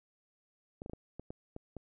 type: clicks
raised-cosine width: 2 ms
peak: -29 dBFS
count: 8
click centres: 0.819 / 0.861 / 0.897 / 0.934 / 1.196 / 1.305 / 1.564 / 1.767 s
effects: none